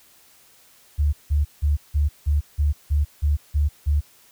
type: tone bursts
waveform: sine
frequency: 73.42 Hz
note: D2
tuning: in tune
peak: -16 dBFS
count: 10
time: 0.98-4.01 s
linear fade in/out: 20 ms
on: 150 ms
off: 170 ms
effects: white hiss -54 dBFS RMS until 4.31 s